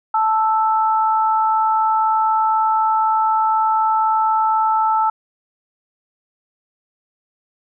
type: tone pair together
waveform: sine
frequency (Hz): 878 / 1318.5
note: A5 / E6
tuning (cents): -4 / 0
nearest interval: perfect fifth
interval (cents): 704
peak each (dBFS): -15 / -19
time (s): 0.14-5.1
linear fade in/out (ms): 5
effects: none